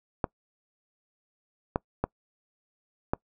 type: clicks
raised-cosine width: 1 ms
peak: -11 dBFS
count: 4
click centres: 0.242 / 1.759 / 2.04 / 3.135 s
effects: noise-tail reverb RT60 0.1 s tail -25 dB re dry